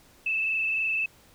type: tone with frequency modulation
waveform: sine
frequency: 2625 Hz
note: E7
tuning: 8 cents flat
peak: -24 dBFS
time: 0.26-1.06 s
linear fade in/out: 5 ms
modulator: 23.5 Hz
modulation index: 2.2
effects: pink hiss -57 dBFS RMS until 1.34 s